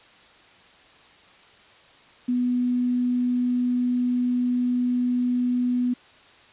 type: tone with quantisation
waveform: sine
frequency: 246.9 Hz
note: B3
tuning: in tune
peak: -20 dBFS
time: 2.28-5.94 s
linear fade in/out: 10 ms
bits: 8
effects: white hiss -52 dBFS RMS until 6.52 s + resampled to 8000 Hz